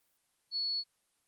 sine tone, 4400 Hz, C#8, 14 cents flat, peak -31 dBFS, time 0.51-0.84 s, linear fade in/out 50 ms, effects white hiss -75 dBFS RMS until 1.27 s + Opus 24 kbps

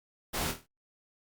pink noise with echo, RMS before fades -33 dBFS, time 0.33-0.52 s, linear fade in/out 20 ms, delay 25 ms, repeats 6, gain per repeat -6 dB, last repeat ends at 0.67 s, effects Opus 48 kbps

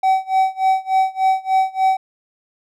triangle tone with tremolo, 762 Hz, G5, 49 cents flat, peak -9 dBFS, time 0.03-1.97 s, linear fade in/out 5 ms, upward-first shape sine, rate 3.4 Hz, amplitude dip 95%, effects none

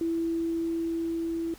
sine tone with level ramp, 331.4 Hz, E4, 9 cents sharp, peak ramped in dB -25 to -28 dBFS, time 0.01-1.54 s, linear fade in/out 2 ms, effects added 60 Hz sine -53 dBFS peak until 1.58 s + pink hiss -52 dBFS RMS until 1.58 s

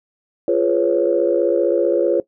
sine chord, C# dominant seventh, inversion first, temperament just, 346.5 / 415.8 / 498.9 / 554.4 Hz, E#4 / G#4 / B4 / C#5, -14 / +2 / +17 / 0 cents, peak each -18 / -21 / -19 / -18 dBFS, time 0.48-2.2 s, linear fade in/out 2 ms, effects noise-tail reverb RT60 0.1 s tail -18 dB re dry + tanh soft clip ceiling -3 dBFS

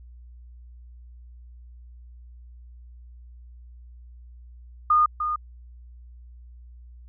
sine tone with echo, 1223 Hz, D#6, 30 cents flat, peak -15 dBFS, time 4.9-5.06 s, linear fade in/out 5 ms, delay 300 ms, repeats 1, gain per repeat -8 dB, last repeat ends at 5.36 s, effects added 60 Hz sine -43 dBFS peak until 7.08 s

